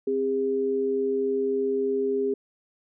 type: tone pair together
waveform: sine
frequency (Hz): 262.7 / 406.1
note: C4 / G#4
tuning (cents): +7 / -39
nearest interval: minor sixth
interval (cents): 754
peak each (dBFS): -30 / -23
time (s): 0.07-2.34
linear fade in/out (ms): 5
effects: none